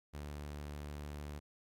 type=tone; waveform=sawtooth; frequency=73.42 Hz; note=D2; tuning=in tune; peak=-39 dBFS; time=0.13-1.4 s; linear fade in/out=20 ms; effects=AAC 64 kbps